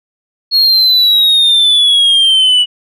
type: exponential sweep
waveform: sine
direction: down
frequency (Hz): 4330 to 2935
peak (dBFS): -3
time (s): 0.51-2.66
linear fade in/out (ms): 50
effects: tanh soft clip ceiling -5 dBFS